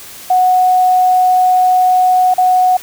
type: tone with dropouts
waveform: sine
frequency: 736 Hz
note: F#5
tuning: 9 cents flat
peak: -7 dBFS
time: 0.3-2.77 s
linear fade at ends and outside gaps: 5 ms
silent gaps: 2.34-2.38 s
effects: white hiss -33 dBFS RMS until 2.82 s